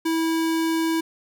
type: tone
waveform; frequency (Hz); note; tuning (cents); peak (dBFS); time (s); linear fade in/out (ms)
square; 325.8; E4; -20; -21; 0.05-1.01; 10
effects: none